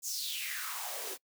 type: noise with high-pass filter sweep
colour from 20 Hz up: white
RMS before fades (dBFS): -38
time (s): 0.02-1.18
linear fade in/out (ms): 50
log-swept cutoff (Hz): 7100 to 330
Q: 4.6
effects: noise-tail reverb RT60 0.1 s tail -24 dB re dry